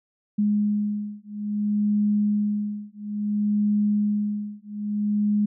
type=beating tone pair; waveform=sine; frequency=207.7 / 208.29 Hz; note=G#3 / G#3; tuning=0 / +5 cents; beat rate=0.59 Hz; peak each=-24 dBFS; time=0.38-5.46 s; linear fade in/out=10 ms; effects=none